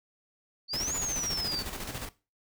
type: exponential two-way sweep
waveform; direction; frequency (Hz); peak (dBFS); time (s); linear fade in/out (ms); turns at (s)
sine; up then down; 4456 to 7000 to 4456; -30; 0.68-1.64; 50; 0.95
type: noise with tremolo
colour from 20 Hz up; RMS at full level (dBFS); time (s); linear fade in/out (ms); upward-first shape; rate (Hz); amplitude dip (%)
pink; -36; 0.73-2.09; 5; square; 14; 50
effects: noise-tail reverb RT60 0.3 s tail -18 dB re dry